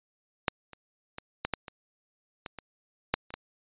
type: clicks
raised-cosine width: 0.3 ms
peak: -7 / -29 / -22 / -12 / -12 / -24 / -21 / -24 / -7 / -29 / -19 dBFS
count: 11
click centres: 0.482 / 0.733 / 1.184 / 1.45 / 1.537 / 1.682 / 2.462 / 2.587 / 3.14 / 3.305 / 3.34 s
effects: resampled to 8000 Hz